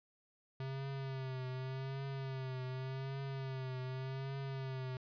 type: tone with vibrato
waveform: square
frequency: 132.6 Hz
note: C3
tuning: 23 cents sharp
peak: -40 dBFS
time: 0.6-4.97 s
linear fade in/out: 2 ms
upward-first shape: triangle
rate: 0.86 Hz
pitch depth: 62 cents each way
effects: resampled to 11025 Hz